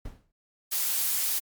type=noise with exponential decay; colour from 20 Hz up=brown; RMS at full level=-36 dBFS; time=0.05-0.32 s; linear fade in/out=5 ms; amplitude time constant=58 ms
type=noise; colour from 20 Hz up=blue; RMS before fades=-27 dBFS; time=0.71-1.4 s; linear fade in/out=20 ms
effects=MP3 96 kbps

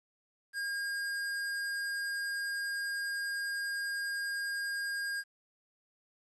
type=tone; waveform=square; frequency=1619 Hz; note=G#6; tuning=45 cents flat; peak=-34 dBFS; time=0.53-5.24 s; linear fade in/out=50 ms; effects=resampled to 24000 Hz + 11-bit

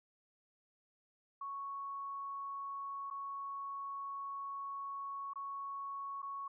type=tone with dropouts; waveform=sine; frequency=1108.7 Hz; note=C#6; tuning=in tune; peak=-40 dBFS; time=1.41-6.48 s; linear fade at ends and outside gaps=5 ms; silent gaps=3.102-3.109 / 5.335-5.357 / 6.22-6.227 s; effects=none

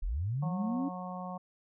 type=linear sweep; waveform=sine; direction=up; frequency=30.09 to 284.2 Hz; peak=-30 dBFS; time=0.02-0.89 s; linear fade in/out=10 ms
type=harmonic tone; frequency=182.2 Hz; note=F#3; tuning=26 cents flat; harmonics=1 / 3 / 4 / 5 / 6; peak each=-40 / -46 / -43 / -47 / -45 dBFS; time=0.42-1.38 s; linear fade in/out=10 ms
effects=none

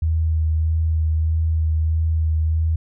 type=tone with vibrato; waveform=sine; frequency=79.7 Hz; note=D#2; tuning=42 cents sharp; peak=-16 dBFS; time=0.02-2.76 s; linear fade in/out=5 ms; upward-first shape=sine; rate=1.6 Hz; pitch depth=17 cents each way; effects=none

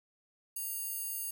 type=tone with high-pass filter; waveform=square; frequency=932.3 Hz; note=A#5; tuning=in tune; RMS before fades=-38 dBFS; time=0.56-1.31 s; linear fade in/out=5 ms; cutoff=11000 Hz; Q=1.5; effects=none

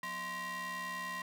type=ring-modulated tone; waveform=45% pulse; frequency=430 Hz; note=A4; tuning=40 cents flat; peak=-35 dBFS; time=0.03-1.22 s; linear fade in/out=2 ms; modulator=1470 Hz; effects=none

